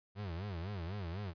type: tone with vibrato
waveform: 35% pulse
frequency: 92.5 Hz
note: F#2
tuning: in tune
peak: -37 dBFS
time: 0.15-1.34 s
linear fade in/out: 50 ms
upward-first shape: sine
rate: 4 Hz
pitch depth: 220 cents each way
effects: resampled to 11025 Hz